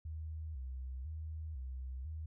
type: tone with vibrato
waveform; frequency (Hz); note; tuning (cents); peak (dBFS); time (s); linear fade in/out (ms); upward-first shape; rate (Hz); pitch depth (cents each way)
sine; 71.4; D2; -48; -40; 0.05-2.26; 5; square; 1; 170
effects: none